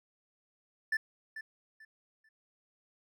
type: tone with echo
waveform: triangle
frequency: 1760 Hz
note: A6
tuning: in tune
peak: -26 dBFS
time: 0.92-0.97 s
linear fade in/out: 5 ms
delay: 440 ms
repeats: 3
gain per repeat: -12 dB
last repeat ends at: 2.29 s
effects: none